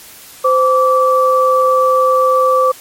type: tone pair together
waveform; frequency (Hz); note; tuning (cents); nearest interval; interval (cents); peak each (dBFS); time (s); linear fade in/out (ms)
sine; 516.6 / 1158; C5 / D6; -22 / -25; octave + major second; 1397; -11; 0.44-2.72; 10
effects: white hiss -37 dBFS RMS until 2.8 s + MP3 64 kbps